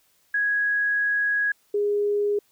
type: tone pair in turn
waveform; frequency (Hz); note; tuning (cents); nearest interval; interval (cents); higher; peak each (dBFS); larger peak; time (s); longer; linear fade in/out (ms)
sine; 1661.2 / 411.2; G#6 / G#4; 0 / -17; 2 octaves; 2417; first; -20 / -20; neither; 0.34-1.52 / 1.74-2.39; first; 5
effects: white hiss -64 dBFS RMS until 2.51 s